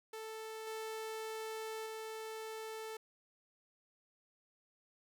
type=tone with level steps; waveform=sawtooth; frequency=440.6 Hz; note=A4; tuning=2 cents sharp; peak=-40 / -37 / -39 dBFS; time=0.13-2.97 s; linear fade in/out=5 ms; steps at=0.67 / 1.86 s; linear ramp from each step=2 ms; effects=none